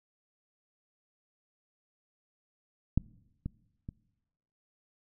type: clicks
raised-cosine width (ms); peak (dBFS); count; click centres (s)
5; -12 / -22 / -27; 3; 2.976 / 3.46 / 3.889
effects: noise-tail reverb RT60 1.0 s tail -23 dB re dry